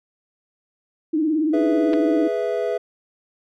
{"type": "tone with vibrato", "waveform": "sine", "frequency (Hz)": 310.6, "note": "D#4", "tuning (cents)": -3, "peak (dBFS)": -17, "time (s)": [1.13, 2.28], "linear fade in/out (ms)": 10, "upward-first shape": "triangle", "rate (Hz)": 18, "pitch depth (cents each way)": 110}
{"type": "chord", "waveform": "triangle", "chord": "E major", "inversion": "first", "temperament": "equal", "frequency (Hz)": [415.3, 493.9, 659.3], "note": ["G#4", "B4", "E5"], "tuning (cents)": [0, 0, 0], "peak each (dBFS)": -23, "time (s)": [1.53, 2.78], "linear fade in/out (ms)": 10}
{"type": "clicks", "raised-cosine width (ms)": 0.3, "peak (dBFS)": -17, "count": 2, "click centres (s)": [1.933, 1.938]}
{"effects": []}